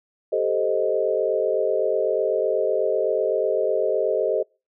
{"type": "chord", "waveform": "sine", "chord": "A half-diminished seventh", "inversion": "third", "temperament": "equal", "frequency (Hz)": [392, 440, 523.3, 622.3], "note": ["G4", "A4", "C5", "Eb5"], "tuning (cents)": [0, 0, 0, 0], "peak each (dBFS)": [-26, -24, -25, -24], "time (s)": [0.32, 4.43], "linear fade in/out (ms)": 10, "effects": ["noise-tail reverb RT60 0.3 s tail -26 dB re dry"]}